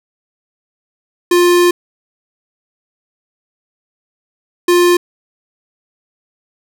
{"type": "tone bursts at uneven times", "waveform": "square", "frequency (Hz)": 351.8, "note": "F4", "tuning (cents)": 13, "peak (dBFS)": -8, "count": 2, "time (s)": [[1.31, 1.71], [4.68, 4.97]], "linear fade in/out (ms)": 5, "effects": []}